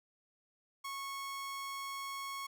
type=tone; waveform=sawtooth; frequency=1100 Hz; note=C#6; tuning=14 cents flat; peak=-36 dBFS; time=0.84-2.47 s; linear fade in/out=10 ms; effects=none